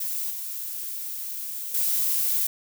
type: noise with level steps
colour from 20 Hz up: violet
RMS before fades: -29 / -33 / -24 dBFS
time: 0-2.47 s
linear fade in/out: 5 ms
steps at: 0.3 / 1.74 s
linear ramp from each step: 5 ms
effects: none